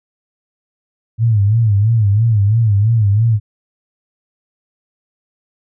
sine tone with vibrato, 107.6 Hz, A2, 38 cents flat, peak -9 dBFS, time 1.18-3.4 s, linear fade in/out 50 ms, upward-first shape sine, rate 3 Hz, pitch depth 140 cents each way, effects none

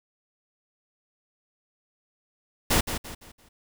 pink noise with echo, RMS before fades -21 dBFS, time 2.7-2.81 s, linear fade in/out 10 ms, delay 170 ms, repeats 4, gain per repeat -9 dB, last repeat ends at 3.49 s, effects none

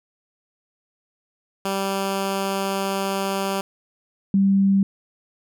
10% pulse / sine tone pair in turn, 195 / 195.8 Hz, G3 / G3, -9 / -2 cents, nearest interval unison, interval 7 cents, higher second, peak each -14 dBFS, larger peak neither, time 1.65-3.61 / 4.34-4.83 s, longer first, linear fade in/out 2 ms, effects none

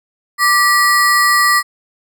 square ring-modulated tone, 1556 Hz, G6, 13 cents flat, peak -7 dBFS, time 0.38-1.63 s, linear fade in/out 50 ms, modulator 383 Hz, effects none

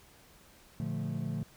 triangle chord, Bb major seventh, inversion none, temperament equal, 116.54 / 146.83 / 174.61 / 220 Hz, Bb2 / D3 / F3 / A3, 0 / 0 / 0 / 0 cents, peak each -36 / -34 / -36 / -36 dBFS, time 0.8-1.43 s, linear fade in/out 0 ms, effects tanh soft clip ceiling -24 dBFS + pink hiss -59 dBFS RMS until 1.56 s

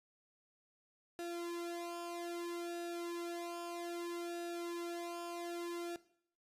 sawtooth tone with flanger, 344.1 Hz, F4, 26 cents flat, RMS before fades -43 dBFS, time 1.19-5.96 s, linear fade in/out 0 ms, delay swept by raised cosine 0.91 to 2.41 ms, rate 0.62 Hz, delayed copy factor -0.95, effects noise-tail reverb RT60 0.6 s tail -17 dB re dry + resampled to 32000 Hz

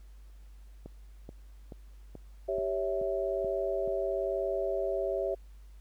click train, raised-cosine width 2 ms, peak -30 dBFS, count 8, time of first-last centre 0.86-3.877 s, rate 2.32 Hz
sine chord, C# diminished, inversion second, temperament equal with one note detuned, 392 / 554.4 / 655.5 Hz, G4 / C#5 / E5, 0 / 0 / -10 cents, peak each -33 dBFS, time 2.48-5.35 s, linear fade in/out 10 ms
effects added 50 Hz sine -48 dBFS peak until 5.8 s + pink hiss -68 dBFS RMS until 5.8 s

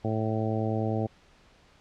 harmonic tone, 110 Hz, A2, in tune, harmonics 1 / 2 / 3 / 4 / 5 / 6 / 7, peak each -29 / -32 / -34 / -35 / -36 / -37 / -37 dBFS, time 0.04-1.07 s, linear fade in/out 10 ms, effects pink hiss -59 dBFS RMS until 1.8 s + low-pass 5000 Hz 12 dB/octave

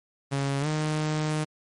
sawtooth tone with pitch glide, 138.59 to 153.78 Hz, C#3 to D#3, 0 to -20 cents, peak -21 dBFS, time 0.31-1.45 s, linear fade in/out 20 ms, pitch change +180 cents, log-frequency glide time 0.6-0.67 s, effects MP3 48 kbps

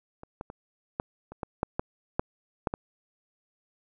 clicks, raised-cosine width 1 ms, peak -29 / -22 / -26 / -14 / -28 / -18 / -11 / -13 / -10 / -12 / -16 dBFS, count 11, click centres 0.234 / 0.411 / 0.501 / 0.999 / 1.32 / 1.432 / 1.631 / 1.795 / 2.195 / 2.672 / 2.739 s, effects none

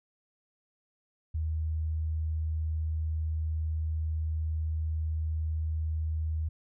sine tone, 78.9 Hz, D#2, 25 cents sharp, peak -28 dBFS, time 1.34-6.49 s, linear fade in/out 10 ms, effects none

